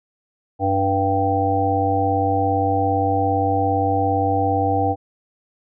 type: harmonic tone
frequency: 97.5 Hz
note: G2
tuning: 9 cents flat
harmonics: 1 / 3 / 5 / 7 / 8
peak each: -23 / -24 / -24 / -25 / -20 dBFS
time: 0.59-4.96 s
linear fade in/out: 50 ms
effects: none